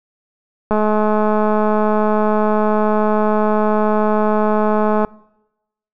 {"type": "click train", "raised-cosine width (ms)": 1, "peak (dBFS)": -4, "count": 925, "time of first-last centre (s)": [0.71, 5.048], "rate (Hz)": 213, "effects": ["noise-tail reverb RT60 0.9 s tail -23 dB re dry"]}